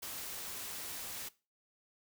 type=noise; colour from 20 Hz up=white; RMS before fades=-43 dBFS; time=0.02-1.29 s; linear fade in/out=10 ms; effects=noise-tail reverb RT60 0.3 s tail -19 dB re dry